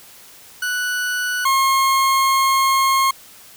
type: tone pair in turn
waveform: 40% pulse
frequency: 1480 / 1076 Hz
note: F#6 / C6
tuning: 0 / +48 cents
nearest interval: tritone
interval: 552 cents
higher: first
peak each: -19 / -13 dBFS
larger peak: second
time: 0.62-1.45 / 1.45-3.11 s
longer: second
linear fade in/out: 5 ms
effects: white hiss -44 dBFS RMS until 3.56 s